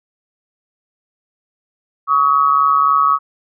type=tone pair together; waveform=sine; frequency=1127.4 / 1271 Hz; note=C#6 / D#6; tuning=+29 / +36 cents; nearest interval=major second; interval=207 cents; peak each=-13 dBFS; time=2.07-3.19 s; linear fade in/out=50 ms; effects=none